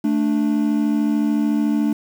triangle tone pair together, 220 / 293.7 Hz, A3 / D4, 0 / 0 cents, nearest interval perfect fourth, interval 500 cents, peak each -17 dBFS, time 0.04-1.93 s, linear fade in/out 5 ms, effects 7-bit

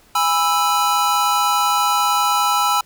square chord, E major, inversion first, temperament just, 824.1 / 988.9 / 1318.5 Hz, G#5 / B5 / E6, -14 / +2 / 0 cents, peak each -21 / -21 / -19 dBFS, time 0.15-2.81 s, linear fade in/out 5 ms, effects pink hiss -52 dBFS RMS until 2.85 s

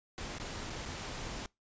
pink noise with dropouts, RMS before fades -41 dBFS, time 0.18-1.46 s, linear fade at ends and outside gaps 0 ms, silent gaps 0.384-0.399 / 0.698-0.702 / 0.855-0.859 s, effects noise-tail reverb RT60 0.2 s tail -24 dB re dry + resampled to 16000 Hz

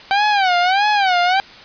sawtooth tone with vibrato, 770 Hz, G5, 31 cents flat, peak -9 dBFS, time 0.11-1.4 s, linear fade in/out 0 ms, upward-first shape sine, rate 1.6 Hz, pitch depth 160 cents each way, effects white hiss -39 dBFS RMS until 1.64 s + resampled to 11025 Hz

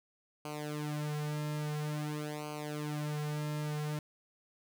sawtooth tone with flanger, 150 Hz, D3, 37 cents sharp, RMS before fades -37 dBFS, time 0.45-3.99 s, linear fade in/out 2 ms, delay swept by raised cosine 0.55 to 4.05 ms, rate 0.49 Hz, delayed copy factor -1, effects none

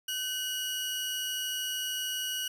sawtooth tone pair together, 1526.5 / 2900 Hz, G6 / F#7, -46 / -35 cents, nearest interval major seventh, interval 1111 cents, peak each -36 / -29 dBFS, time 0.08-2.48 s, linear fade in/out 5 ms, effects none

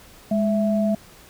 sine tone pair together, 207.7 / 660.1 Hz, G#3 / E5, 0 / +2 cents, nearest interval octave + minor sixth, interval 2002 cents, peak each -19 / -23 dBFS, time 0.31-0.95 s, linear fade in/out 5 ms, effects pink hiss -48 dBFS RMS until 1.29 s

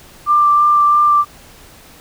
sine tone with vibrato, 1183 Hz, D6, 12 cents sharp, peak -8 dBFS, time 0.26-1.25 s, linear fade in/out 50 ms, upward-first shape sine, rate 3 Hz, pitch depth 11 cents each way, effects pink hiss -42 dBFS RMS until 2 s

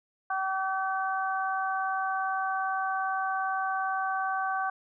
harmonic tone, 382.5 Hz, G4, 42 cents flat, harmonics 2 / 3 / 4, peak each -30 / -32 / -33 dBFS, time 0.3-4.7 s, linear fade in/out 5 ms, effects none

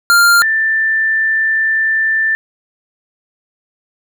square / sine tone pair in turn, 1396.9 / 1774.8 Hz, F6 / A6, 0 / +14 cents, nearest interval major third, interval 414 cents, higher second, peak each -7 / -11 dBFS, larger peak first, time 0.1-0.42 / 0.42-2.35 s, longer second, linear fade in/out 0 ms, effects none

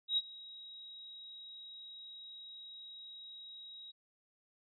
sine tone with ADSR envelope, 3816 Hz, A#7, 40 cents sharp, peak -27 dBFS, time 0.08-3.92 s, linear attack 92 ms, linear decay 38 ms, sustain -21 dB, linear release 18 ms, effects none

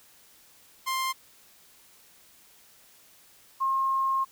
sawtooth / sine tone pair in turn, 1052 / 1071 Hz, C6 / C6, +9 / +40 cents, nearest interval unison, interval 31 cents, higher second, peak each -23 dBFS, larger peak neither, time 0.86-1.13 / 3.6-4.25 s, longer second, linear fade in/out 20 ms, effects white hiss -57 dBFS RMS until 4.31 s

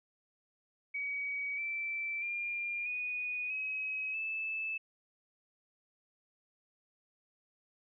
sine tone with pitch steps, 2264 / 2332 / 2401 / 2473 / 2547 / 2623 Hz, C#7 / D7 / D7 / D#7 / D#7 / E7, +36 / -13 / +38 / -11 / +40 / -9 cents, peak -34 dBFS, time 0.94-4.78 s, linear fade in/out 10 ms, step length 640 ms, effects none

